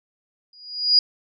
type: tone with exponential growth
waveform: sine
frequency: 4887 Hz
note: D#8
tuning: 32 cents flat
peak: -9 dBFS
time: 0.53-0.99 s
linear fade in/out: 2 ms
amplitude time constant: 100 ms
effects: none